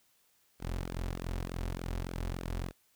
sawtooth tone with flanger, 43.65 Hz, F1, in tune, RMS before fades -37 dBFS, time 0.59-2.73 s, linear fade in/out 50 ms, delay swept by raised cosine 0.97 to 6.77 ms, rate 3.3 Hz, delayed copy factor -0.65, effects white hiss -70 dBFS RMS until 2.95 s

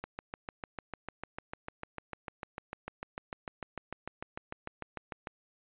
click train, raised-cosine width 0.5 ms, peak -23 dBFS, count 36, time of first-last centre 0.04-5.272 s, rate 6.69 Hz, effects resampled to 8000 Hz

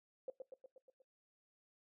sine tone with echo, 523.3 Hz, C5, in tune, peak -40 dBFS, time 0.28-0.3 s, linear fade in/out 2 ms, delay 120 ms, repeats 6, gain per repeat -4 dB, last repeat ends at 1.02 s, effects noise-tail reverb RT60 0.2 s tail -22 dB re dry

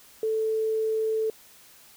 sine tone, 440 Hz, A4, in tune, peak -23 dBFS, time 0.23-1.3 s, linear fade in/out 2 ms, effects white hiss -53 dBFS RMS until 1.96 s

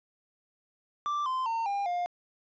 triangle tone with pitch steps, 1174.7 / 1034.5 / 911.1 / 802.3 / 706.6 Hz, D6 / C6 / A#5 / G5 / F5, 0 / -20 / -40 / +40 / +20 cents, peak -26 dBFS, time 1.06-2.06 s, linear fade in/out 0 ms, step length 200 ms, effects resampled to 16000 Hz + 11-bit

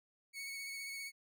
sawtooth tone with vibrato, 2217 Hz, C#7, in tune, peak -39 dBFS, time 0.33-1.12 s, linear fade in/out 50 ms, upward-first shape sine, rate 15 Hz, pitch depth 19 cents each way, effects none

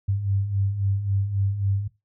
sine beating tone pair, 96 / 99.7 Hz, G2 / G2, -36 / +30 cents, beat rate 3.7 Hz, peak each -29 / -22 dBFS, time 0.08-1.88 s, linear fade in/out 10 ms, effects noise-tail reverb RT60 0.2 s tail -17 dB re dry

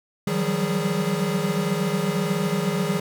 square tone cluster, 155.6 / 174.2 / 187.9 / 196.2 / 412.4 Hz, D#3 / F3 / F#3 / G3 / G#4, 0 / -4 / +27 / +2 / -12 cents, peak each -29 dBFS, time 0.27-3 s, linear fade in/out 5 ms, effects none

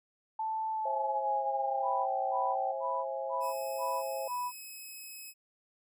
sine tone with pitch glide, 880 to 770.5 Hz, A5 to G5, 0 to -30 cents, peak -31 dBFS, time 0.39-2.72 s, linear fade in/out 5 ms, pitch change -230 cents, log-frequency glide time 0.71-2.13 s
sine chord, C augmented, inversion none, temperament equal with one note detuned, 535.2 / 659.3 / 830.6 Hz, C5 / E5 / G#5, +39 / 0 / 0 cents, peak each -36 / -39 / -39 dBFS, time 0.85-4.28 s, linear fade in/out 5 ms
sine tone bursts, 987.8 Hz, B5, in tune, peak -32 dBFS, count 6, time 1.82-4.52 s, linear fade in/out 50 ms, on 250 ms, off 240 ms
5% pulse tone, 2559 Hz, D#7, 48 cents sharp, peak -35 dBFS, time 3.4-5.34 s, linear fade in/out 50 ms
effects none

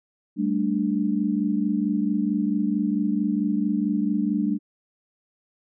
sine chord, G suspended second, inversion none, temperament just, 196 / 220.5 / 294 Hz, G3 / A3 / D4, 0 / +4 / +2 cents, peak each -25 dBFS, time 0.36-4.59 s, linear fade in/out 50 ms, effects none

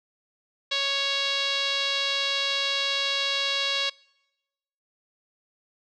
5% pulse tone with low-pass filter, 554.4 Hz, C#5, in tune, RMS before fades -26 dBFS, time 0.71-3.9 s, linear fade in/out 10 ms, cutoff 3900 Hz, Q 2.9, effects noise-tail reverb RT60 1.0 s tail -25 dB re dry

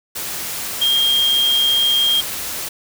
sine tone in noise, 3219 Hz, G7, 45 cents sharp, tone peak -13 dBFS, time 0.81-2.21 s, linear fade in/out 10 ms, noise white, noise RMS -26 dBFS, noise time 0.15-2.69 s, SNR +10 dB, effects none

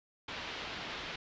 white low-pass noise, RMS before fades -42 dBFS, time 0.28-1.16 s, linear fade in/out 5 ms, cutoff 3800 Hz, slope 24 dB/octave, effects resampled to 16000 Hz

